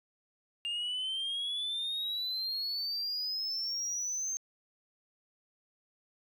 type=exponential sweep; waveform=sine; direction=up; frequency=2800 to 6370 Hz; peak=-30 dBFS; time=0.65-4.37 s; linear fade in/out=0 ms; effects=tanh soft clip ceiling -31 dBFS